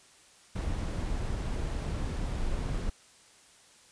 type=noise; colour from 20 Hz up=brown; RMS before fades=-32 dBFS; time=0.55-2.9 s; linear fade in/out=10 ms; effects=white hiss -58 dBFS RMS until 3.91 s + resampled to 22050 Hz